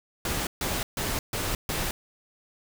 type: noise bursts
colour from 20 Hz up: pink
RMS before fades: -29 dBFS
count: 5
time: 0.25-1.91 s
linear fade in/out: 2 ms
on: 220 ms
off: 140 ms
effects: none